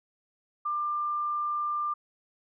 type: tone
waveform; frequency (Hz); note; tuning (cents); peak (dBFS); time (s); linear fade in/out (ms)
sine; 1192; D6; +25; -27; 0.65-1.94; 10
effects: none